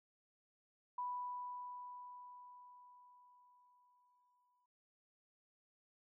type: tone with exponential decay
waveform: sine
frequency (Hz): 987.8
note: B5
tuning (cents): 0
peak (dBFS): -38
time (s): 0.98-4.66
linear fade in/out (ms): 5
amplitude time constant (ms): 800
effects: none